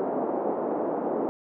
pink band-pass noise, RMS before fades -28 dBFS, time 0-1.29 s, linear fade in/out 0 ms, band 270 to 820 Hz, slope 24 dB/octave, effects none

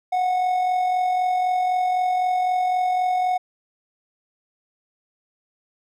triangle tone with amplitude modulation, 733 Hz, F#5, 16 cents flat, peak -15 dBFS, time 0.12-3.38 s, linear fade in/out 10 ms, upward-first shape sine, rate 43.9 Hz, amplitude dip 35%, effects none

